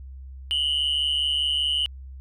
sine tone pair together, 2892 / 3037 Hz, F#7 / F#7, -40 / +44 cents, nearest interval minor second, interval 84 cents, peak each -22 dBFS, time 0.51-1.86 s, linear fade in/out 0 ms, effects tanh soft clip ceiling -18 dBFS + added 66 Hz sine -37 dBFS peak until 2.2 s

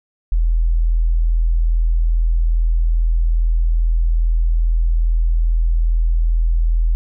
sine tone, 41.2 Hz, E1, in tune, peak -12 dBFS, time 0.32-6.95 s, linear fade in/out 0 ms, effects none

